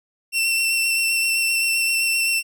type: tone with vibrato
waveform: sawtooth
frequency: 2700 Hz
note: E7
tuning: 41 cents sharp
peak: -15 dBFS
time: 0.32-2.43 s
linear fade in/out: 50 ms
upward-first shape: square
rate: 7.7 Hz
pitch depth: 13 cents each way
effects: none